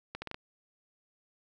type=accelerating click train; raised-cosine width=0.3 ms; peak=-22 dBFS; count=5; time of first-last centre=0.15-0.344 s; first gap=70 ms; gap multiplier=0.76; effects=none